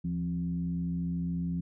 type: tone with frequency modulation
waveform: sine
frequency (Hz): 171.3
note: F3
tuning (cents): -33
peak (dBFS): -29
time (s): 0.04-1.61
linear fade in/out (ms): 10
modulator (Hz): 93.1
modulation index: 0.58
effects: none